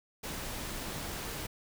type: noise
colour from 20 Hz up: pink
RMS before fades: -39 dBFS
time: 0.23-1.47 s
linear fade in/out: 10 ms
effects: none